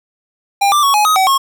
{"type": "tone with pitch steps", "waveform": "square", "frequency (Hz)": [800, 1181, 1113, 840, 1260, 760, 1087], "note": ["G5", "D6", "C#6", "G#5", "D#6", "F#5", "C#6"], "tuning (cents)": [35, 9, 7, 19, 21, 46, -34], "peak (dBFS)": -10, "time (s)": [0.61, 1.38], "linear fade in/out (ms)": 10, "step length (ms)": 110, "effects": ["8-bit"]}